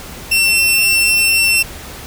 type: tone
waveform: sawtooth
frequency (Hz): 2701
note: E7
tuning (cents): +42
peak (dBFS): -7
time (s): 0.31-1.63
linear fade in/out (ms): 10
effects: added 71 Hz sine -39 dBFS peak until 2.06 s + pink hiss -32 dBFS RMS until 2.06 s